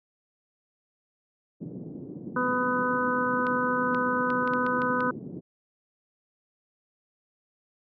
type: band-pass noise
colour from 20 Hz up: pink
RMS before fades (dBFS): -39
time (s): 1.6-5.41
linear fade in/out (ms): 20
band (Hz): 150 to 370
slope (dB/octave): 24
type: harmonic tone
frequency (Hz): 250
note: B3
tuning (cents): +21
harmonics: 1 / 2 / 4 / 5 / 6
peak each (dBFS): -30 / -30 / -30 / -30 / -30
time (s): 2.36-5.11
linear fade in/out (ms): 5
type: clicks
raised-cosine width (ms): 0.3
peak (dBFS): -22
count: 8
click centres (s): 3.468 / 3.947 / 4.303 / 4.476 / 4.536 / 4.665 / 4.819 / 5.006
effects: none